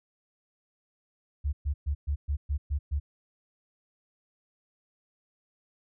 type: tone bursts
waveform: sine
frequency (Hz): 72.1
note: D2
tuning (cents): -31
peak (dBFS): -25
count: 8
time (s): 1.44-3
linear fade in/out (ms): 20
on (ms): 90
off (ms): 120
effects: none